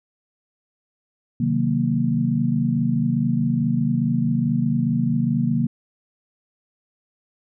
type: chord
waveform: sine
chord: C half-diminished seventh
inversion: none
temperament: equal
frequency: 130.81 / 155.56 / 185 / 233.1 Hz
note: C3 / Eb3 / Gb3 / Bb3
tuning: 0 / 0 / 0 / 0 cents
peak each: -24 / -24 / -26 / -21 dBFS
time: 1.4-5.67 s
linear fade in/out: 5 ms
effects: none